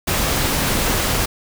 pink noise, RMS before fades -19 dBFS, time 0.07-1.26 s, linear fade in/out 10 ms, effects none

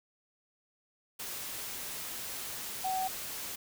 sine tone in noise, 755 Hz, F#5, 35 cents sharp, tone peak -30 dBFS, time 2.84-3.08 s, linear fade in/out 10 ms, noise white, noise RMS -40 dBFS, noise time 1.19-3.56 s, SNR +7 dB, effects none

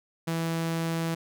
sawtooth tone, 164.81 Hz, E3, in tune, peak -23 dBFS, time 0.27-1.15 s, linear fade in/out 10 ms, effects none

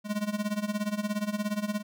square tone with tremolo, 208.7 Hz, G#3, 9 cents sharp, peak -26 dBFS, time 0.04-1.83 s, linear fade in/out 50 ms, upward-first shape sine, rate 17 Hz, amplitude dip 85%, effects none

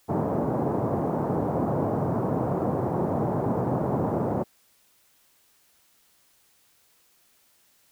pink band-pass noise, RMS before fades -26 dBFS, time 0.08-4.44 s, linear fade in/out 20 ms, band 110 to 880 Hz, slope 24 dB/octave, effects white hiss -63 dBFS RMS until 7.91 s

